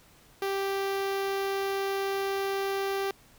sawtooth tone with notch filter, 392 Hz, G4, in tune, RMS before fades -30 dBFS, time 0.42-3.11 s, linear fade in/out 2 ms, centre 8000 Hz, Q 1.3, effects pink hiss -58 dBFS RMS until 3.38 s

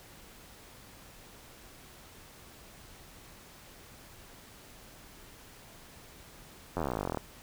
slowing click train, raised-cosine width 1 ms, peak -18 dBFS, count 24, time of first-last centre 6.77-7.173 s, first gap 11 ms, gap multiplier 1.04, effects pink hiss -53 dBFS RMS until 7.42 s

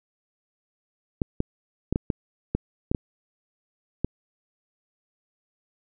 clicks, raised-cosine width 3 ms, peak -10 dBFS, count 9, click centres 1.218 / 1.404 / 1.926 / 1.959 / 2.102 / 2.55 / 2.915 / 2.948 / 4.046 s, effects none

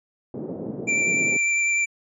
white band-pass noise, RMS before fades -32 dBFS, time 0.34-1.37 s, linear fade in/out 2 ms, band 140 to 450 Hz, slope 24 dB/octave
square tone with vibrato, 2349 Hz, D7, in tune, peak -20 dBFS, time 0.87-1.86 s, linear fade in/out 20 ms, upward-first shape sine, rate 10 Hz, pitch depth 11 cents each way
effects resampled to 24000 Hz

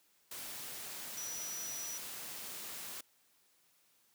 sine tone in noise, 5870 Hz, F#8, 15 cents flat, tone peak -41 dBFS, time 1.17-1.98 s, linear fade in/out 5 ms, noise white, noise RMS -45 dBFS, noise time 0.31-3.01 s, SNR +1 dB, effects white hiss -71 dBFS RMS until 4.14 s + high-pass 100 Hz 12 dB/octave

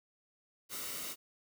white noise with comb filter, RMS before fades -41 dBFS, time 0.69-1.16 s, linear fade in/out 50 ms, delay 1.2 ms, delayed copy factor -0.5, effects none

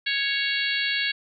harmonic tone, 554.4 Hz, C#5, in tune, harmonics 3 / 4 / 5 / 6 / 7 / 8, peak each -28 / -29 / -30 / -31 / -31 / -32 dBFS, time 0.06-1.12 s, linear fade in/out 10 ms, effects none

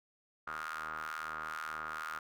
sawtooth ring-modulated tone, 78.3 Hz, D#2, 11 cents sharp, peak -32 dBFS, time 0.47-2.19 s, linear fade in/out 5 ms, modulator 1330 Hz, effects none

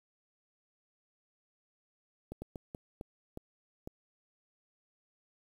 slowing click train, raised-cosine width 2 ms, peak -28 dBFS, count 7, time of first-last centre 2.32-3.874 s, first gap 100 ms, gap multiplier 1.38, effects 9-bit

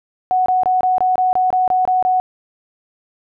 sine tone bursts, 740 Hz, F#5, in tune, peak -12 dBFS, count 11, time 0.31-2.2 s, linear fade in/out 0 ms, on 150 ms, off 24 ms, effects none

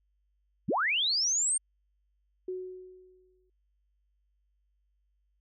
sine linear sweep, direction up, 99.2 to 8820 Hz, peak -25 dBFS, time 0.68-1.58 s, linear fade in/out 10 ms
sine tone with exponential decay, 369.3 Hz, F#4, 3 cents flat, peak -31 dBFS, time 2.48-3.5 s, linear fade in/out 5 ms, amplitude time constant 220 ms
effects added 50 Hz sine -70 dBFS peak until 5.4 s

